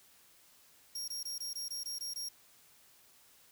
sawtooth tone bursts, 5588 Hz, F8, in tune, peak -35 dBFS, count 9, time 0.95-2.288 s, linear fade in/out 5 ms, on 130 ms, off 21 ms, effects white hiss -63 dBFS RMS until 3.51 s

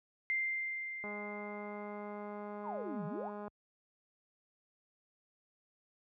sine tone with exponential decay, 2093 Hz, C7, in tune, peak -30 dBFS, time 0.3-2.97 s, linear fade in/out 0 ms, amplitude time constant 580 ms
click train, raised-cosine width 1 ms, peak -32 dBFS, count 506, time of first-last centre 1.04-3.48 s, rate 207 Hz
sine exponential two-way sweep, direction down then up, 1138 to 147.1 to 1138 Hz, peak -39 dBFS, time 2.63-3.31 s, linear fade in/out 50 ms, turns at 3.06 s
effects high-pass 60 Hz 12 dB/octave

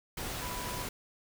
sine tone in noise, 987.8 Hz, B5, in tune, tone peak -41 dBFS, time 0.42-0.83 s, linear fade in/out 5 ms, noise pink, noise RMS -38 dBFS, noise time 0.17-0.89 s, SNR -6 dB, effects none

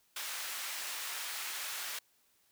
pink high-pass noise, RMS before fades -40 dBFS, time 0.16-1.99 s, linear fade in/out 5 ms, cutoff 1400 Hz, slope 12 dB/octave, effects white hiss -71 dBFS RMS until 2.51 s

